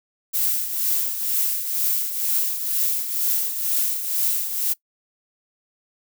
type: noise with tremolo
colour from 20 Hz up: violet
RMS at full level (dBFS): -20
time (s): 0.33-4.74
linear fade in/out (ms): 20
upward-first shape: triangle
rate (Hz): 2.1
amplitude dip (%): 65
effects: noise-tail reverb RT60 0.1 s tail -21 dB re dry